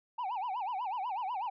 sine tone with vibrato, 863 Hz, A5, 34 cents flat, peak -30 dBFS, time 0.18-1.5 s, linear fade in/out 10 ms, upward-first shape sine, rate 8.1 Hz, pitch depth 260 cents each way, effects tanh soft clip ceiling -32 dBFS

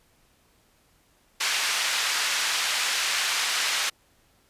pink band-pass noise, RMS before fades -26 dBFS, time 1.4-3.9 s, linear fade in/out 10 ms, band 1600 to 6900 Hz, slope 12 dB/octave, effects pink hiss -63 dBFS RMS until 4.49 s + resampled to 32000 Hz

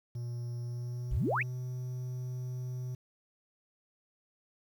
triangle tone with pitch glide, 120 to 126.18 Hz, B2 to B2, -49 to +38 cents, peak -33 dBFS, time 0.15-2.95 s, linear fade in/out 5 ms, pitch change +87 cents, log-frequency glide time 0.62-1.56 s
sine exponential sweep, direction up, 38.89 to 2794 Hz, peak -28 dBFS, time 1.11-1.43 s, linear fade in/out 10 ms
effects 10-bit

